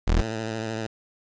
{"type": "tone", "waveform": "30% pulse", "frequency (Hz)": 40.68, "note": "E1", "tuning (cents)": -22, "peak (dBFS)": -15, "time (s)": [0.07, 0.22], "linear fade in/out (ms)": 10}
{"type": "tone with vibrato", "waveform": "10% pulse", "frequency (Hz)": 111.2, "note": "A2", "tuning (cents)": 19, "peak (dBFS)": -20, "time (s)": [0.16, 0.87], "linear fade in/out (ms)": 10, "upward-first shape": "sine", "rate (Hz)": 13, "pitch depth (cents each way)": 37}
{"effects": ["resampled to 16000 Hz", "8-bit"]}